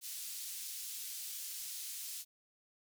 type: band-pass noise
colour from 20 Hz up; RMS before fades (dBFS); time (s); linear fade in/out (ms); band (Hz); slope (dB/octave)
white; -44; 0.01-2.25; 50; 3800 to 15000; 12
effects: none